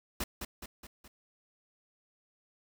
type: noise with echo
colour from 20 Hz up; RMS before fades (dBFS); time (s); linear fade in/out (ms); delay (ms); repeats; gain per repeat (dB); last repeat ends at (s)
pink; -34; 0.2-0.24; 5; 210; 4; -5; 1.08
effects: none